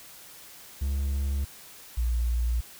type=tone pair in turn; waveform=triangle / sine; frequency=69.3 / 58.96 Hz; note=C#2 / A#1; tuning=0 / +20 cents; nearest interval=minor third; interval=280 cents; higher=first; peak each=-23 / -23 dBFS; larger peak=neither; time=0.81-1.45 / 1.97-2.61 s; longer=neither; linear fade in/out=10 ms; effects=white hiss -48 dBFS RMS until 2.79 s